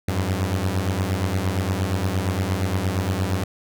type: beating tone pair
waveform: sawtooth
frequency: 89.9 / 98.5 Hz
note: F#2 / G2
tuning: -49 / +9 cents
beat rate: 8.6 Hz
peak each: -20 dBFS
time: 0.08-3.44 s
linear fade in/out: 5 ms
effects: none